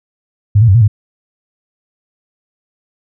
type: tone with pitch steps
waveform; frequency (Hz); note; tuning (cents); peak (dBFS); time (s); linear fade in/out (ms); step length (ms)
sine; 102.9 / 116.6 / 95.1 / 118.8 / 104.3; G#2 / A#2 / F#2 / A#2 / G#2; -16 / +1 / +48 / +33 / +8; -4; 0.55-0.88; 10; 66
effects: none